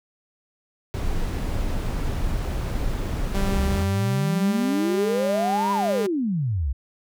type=noise; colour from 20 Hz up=brown; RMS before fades=-25 dBFS; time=0.94-3.83 s; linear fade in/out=0 ms
type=tone with pitch glide; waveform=sawtooth; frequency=196 to 201.5 Hz; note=G3 to G3; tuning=0 to +48 cents; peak=-21 dBFS; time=3.34-6.07 s; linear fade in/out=10 ms; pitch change=+48 cents; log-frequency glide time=4.17-5.07 s
type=exponential two-way sweep; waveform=sine; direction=up then down; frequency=60.1 to 1010 to 60.1 Hz; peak=-21 dBFS; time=3.55-6.73 s; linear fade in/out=10 ms; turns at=5.72 s
effects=none